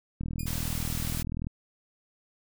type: click train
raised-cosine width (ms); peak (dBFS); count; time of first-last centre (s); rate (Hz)
5; -21; 52; 0.21-1.469; 40.5
type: tone with exponential decay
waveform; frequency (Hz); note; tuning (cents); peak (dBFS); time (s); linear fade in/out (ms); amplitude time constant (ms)
5% pulse; 2442; D#7; -33; -27; 0.39-0.59; 5; 42
type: noise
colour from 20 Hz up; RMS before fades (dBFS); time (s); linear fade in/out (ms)
white; -37; 0.46-1.23; 10
effects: none